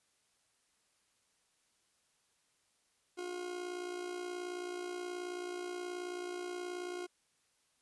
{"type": "tone with amplitude modulation", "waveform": "40% pulse", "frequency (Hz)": 357.6, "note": "F4", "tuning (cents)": 41, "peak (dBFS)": -36, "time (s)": [3.17, 7.07], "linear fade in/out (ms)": 20, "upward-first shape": "sine", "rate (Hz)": 58.7, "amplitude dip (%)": 55, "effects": ["white hiss -75 dBFS RMS until 7.81 s", "resampled to 24000 Hz"]}